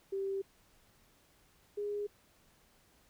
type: tone pair in turn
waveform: sine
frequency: 390.3 / 411.7 Hz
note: G4 / G#4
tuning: -8 / -15 cents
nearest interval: minor second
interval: 93 cents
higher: second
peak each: -33 / -34 dBFS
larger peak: first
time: 0.12-0.42 / 1.77-2.07 s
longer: neither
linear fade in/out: 10 ms
effects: pink hiss -67 dBFS RMS until 3.09 s